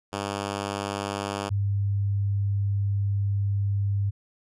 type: tone pair in turn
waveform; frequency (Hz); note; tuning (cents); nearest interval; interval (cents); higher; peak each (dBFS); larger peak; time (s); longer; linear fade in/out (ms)
5% pulse / sine; 100 / 100; G2 / G2; +35 / +35; unison; 0; neither; -17 / -22; first; 0.12-1.5 / 1.5-4.11; second; 20
effects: resampled to 24000 Hz